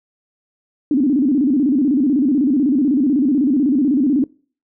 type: tone with vibrato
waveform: sine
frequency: 273.9 Hz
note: C#4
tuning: 21 cents flat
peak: -12 dBFS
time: 0.91-4.24 s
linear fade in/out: 2 ms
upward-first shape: square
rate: 16 Hz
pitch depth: 150 cents each way
effects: noise-tail reverb RT60 0.4 s tail -23 dB re dry